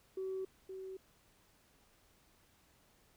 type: tone with echo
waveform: sine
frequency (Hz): 379.6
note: F#4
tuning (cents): +44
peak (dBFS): -36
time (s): 0.17-0.45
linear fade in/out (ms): 5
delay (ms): 520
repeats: 1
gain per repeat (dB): -7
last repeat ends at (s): 0.97
effects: tanh soft clip ceiling -33 dBFS + pink hiss -69 dBFS RMS until 3.16 s